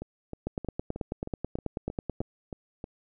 two click trains, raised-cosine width 2 ms, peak -17 / -23 dBFS, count 17 / 10, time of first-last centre 0.47-2.205 / 0.02-2.841 s, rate 9.22 / 3.19 Hz, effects none

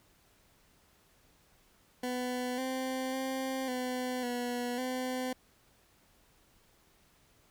20% pulse tone with pitch steps, 249.5 / 260.3 / 263.6 / 252.2 / 243.7 / 255.2 Hz, B3 / C4 / C4 / B3 / B3 / C4, +18 / -9 / +13 / +36 / -23 / -43 cents, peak -28 dBFS, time 2.03-5.33 s, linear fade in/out 5 ms, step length 550 ms, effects pink hiss -66 dBFS RMS until 7.5 s

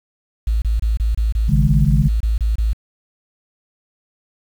sine tone bursts, 54.9 Hz, A1, 3 cents flat, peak -14 dBFS, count 13, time 0.47-2.732 s, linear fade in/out 5 ms, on 150 ms, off 26 ms
sine chord, C# suspended second, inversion none, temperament just, 138.59 / 155.92 / 207.9 Hz, C#3 / D#3 / G#3, 0 / +4 / +2 cents, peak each -16 / -17 / -21 dBFS, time 1.48-2.09 s, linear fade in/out 20 ms
effects 7-bit

